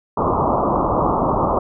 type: low-pass noise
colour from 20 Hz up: white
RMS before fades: -18 dBFS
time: 0.17-1.59 s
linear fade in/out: 5 ms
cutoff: 1200 Hz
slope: 96 dB/octave
effects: none